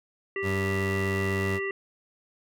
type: harmonic tone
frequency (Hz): 392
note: G4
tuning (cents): 0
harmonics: 1 / 3 / 5 / 7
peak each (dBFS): -30 / -40 / -32 / -40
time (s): 0.36-1.71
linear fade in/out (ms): 2
type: tone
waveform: 25% pulse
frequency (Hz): 96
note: G2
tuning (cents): -36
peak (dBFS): -24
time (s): 0.42-1.6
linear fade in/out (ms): 50
effects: none